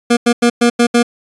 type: tone bursts at uneven times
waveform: 25% pulse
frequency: 238.1 Hz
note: A#3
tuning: 37 cents sharp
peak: -4 dBFS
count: 6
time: 0.1-0.17 / 0.26-0.33 / 0.42-0.5 / 0.61-0.7 / 0.79-0.87 / 0.94-1.03 s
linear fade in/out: 10 ms
effects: resampled to 24000 Hz